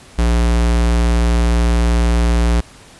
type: tone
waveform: square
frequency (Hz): 58.4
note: A#1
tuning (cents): +4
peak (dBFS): -12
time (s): 0.18-2.61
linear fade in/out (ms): 10
effects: pink hiss -42 dBFS RMS until 2.99 s + resampled to 24000 Hz